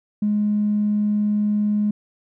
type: tone with tanh clipping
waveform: triangle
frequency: 208.8 Hz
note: G#3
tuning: 10 cents sharp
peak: -17 dBFS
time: 0.22-1.91 s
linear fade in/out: 5 ms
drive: 4 dB
effects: none